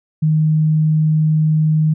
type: tone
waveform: sine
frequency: 155.56 Hz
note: D#3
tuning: in tune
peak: -11 dBFS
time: 0.22-1.94 s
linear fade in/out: 10 ms
effects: none